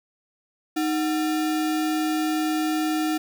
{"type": "tone with sample-and-hold", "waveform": "sine", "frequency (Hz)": 311.1, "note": "D#4", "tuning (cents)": 0, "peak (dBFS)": -21, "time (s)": [0.76, 3.18], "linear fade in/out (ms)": 10, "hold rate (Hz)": 1050, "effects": []}